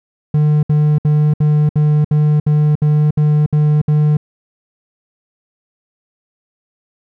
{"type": "tone bursts", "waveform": "triangle", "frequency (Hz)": 150.3, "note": "D3", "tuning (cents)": 40, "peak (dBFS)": -7, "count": 11, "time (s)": [0.34, 4.17], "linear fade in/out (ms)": 5, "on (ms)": 290, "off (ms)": 64, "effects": []}